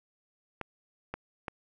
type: clicks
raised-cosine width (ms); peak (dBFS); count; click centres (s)
0.5; -20; 3; 0.613 / 1.14 / 1.482
effects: none